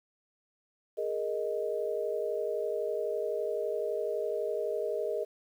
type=chord; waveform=sine; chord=Ab suspended second; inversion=none; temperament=just; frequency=415.3 / 467.2 / 623 Hz; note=Ab4 / Bb4 / Eb5; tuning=0 / +4 / +2 cents; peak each=-34 dBFS; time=0.97-5.25 s; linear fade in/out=20 ms; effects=10-bit